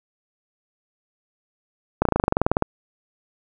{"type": "slowing click train", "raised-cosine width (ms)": 1, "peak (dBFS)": -3, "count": 15, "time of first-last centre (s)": [2.02, 2.624], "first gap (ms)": 33, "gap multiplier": 1.04, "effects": []}